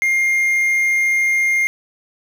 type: tone with quantisation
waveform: triangle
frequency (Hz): 2119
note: C7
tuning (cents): +21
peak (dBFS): -12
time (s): 0.02-1.67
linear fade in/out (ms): 0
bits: 7
effects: none